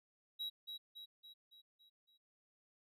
triangle tone with echo, 3864 Hz, B7, 39 cents flat, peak -38 dBFS, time 0.39-0.5 s, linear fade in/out 20 ms, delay 280 ms, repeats 6, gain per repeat -5 dB, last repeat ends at 2.18 s, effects none

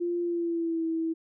sine tone with pitch glide, 347.3 to 325.9 Hz, F4 to E4, -10 to -20 cents, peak -26 dBFS, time 0-1.14 s, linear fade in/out 20 ms, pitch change -110 cents, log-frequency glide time 0.22-0.85 s, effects none

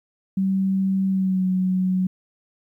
sine tone with pitch glide, 191.9 to 185.47 Hz, G3 to F#3, -37 to +4 cents, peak -18 dBFS, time 0.37-2.07 s, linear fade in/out 5 ms, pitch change -59 cents, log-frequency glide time 1.08-1.46 s, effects 10-bit

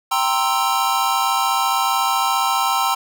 square chord, C dominant seventh, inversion second, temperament equal, 784 / 932.3 / 1046.5 / 1318.5 Hz, G5 / Bb5 / C6 / E6, 0 / 0 / 0 / 0 cents, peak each -23 dBFS, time 0.11-2.95 s, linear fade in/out 10 ms, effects none

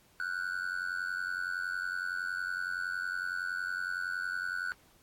triangle tone with amplitude modulation, 1480 Hz, F#6, in tune, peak -27 dBFS, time 0.2-4.72 s, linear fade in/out 0 ms, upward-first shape sine, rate 90.8 Hz, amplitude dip 90%, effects pink hiss -64 dBFS RMS until 5.02 s + AAC 64 kbps

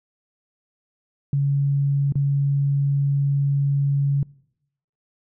sine tone with dropouts, 140.4 Hz, C#3, 22 cents sharp, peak -17 dBFS, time 1.33-4.23 s, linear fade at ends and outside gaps 2 ms, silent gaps 2.123-2.155 s, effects noise-tail reverb RT60 0.8 s tail -24 dB re dry

